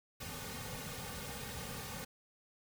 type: noise with comb filter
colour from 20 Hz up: pink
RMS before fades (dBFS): -44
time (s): 0.2-2.05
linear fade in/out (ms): 10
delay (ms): 3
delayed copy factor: -1
effects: none